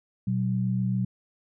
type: tone pair together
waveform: sine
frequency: 121.4 / 188.78 Hz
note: B2 / F#3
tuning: -29 / +35 cents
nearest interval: minor sixth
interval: 764 cents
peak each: -26 dBFS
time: 0.27-1.05 s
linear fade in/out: 5 ms
effects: none